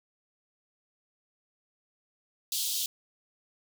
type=high-pass noise; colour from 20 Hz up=pink; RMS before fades=-31 dBFS; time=2.52-2.86 s; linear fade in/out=2 ms; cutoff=3200 Hz; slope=48 dB/octave; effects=none